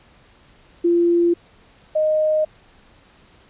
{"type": "tone pair in turn", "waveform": "sine", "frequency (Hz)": [343.9, 618.8], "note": ["F4", "D#5"], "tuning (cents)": [-27, -10], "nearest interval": "minor seventh", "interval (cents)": 1017, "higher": "second", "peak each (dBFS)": [-13, -15], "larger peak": "first", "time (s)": [[0.84, 1.34], [1.95, 2.45]], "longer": "neither", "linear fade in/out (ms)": 10, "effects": ["pink hiss -52 dBFS RMS until 3.49 s", "resampled to 8000 Hz"]}